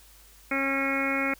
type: harmonic tone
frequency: 272.7 Hz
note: C#4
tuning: 28 cents flat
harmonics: 1 / 2 / 3 / 4 / 5 / 6 / 7 / 8 / 9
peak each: -30 / -33 / -39 / -40 / -33 / -38 / -35 / -29 / -35 dBFS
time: 0.51-1.34 s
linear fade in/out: 5 ms
effects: added 50 Hz sine -55 dBFS peak until 1.39 s + white hiss -55 dBFS RMS until 1.39 s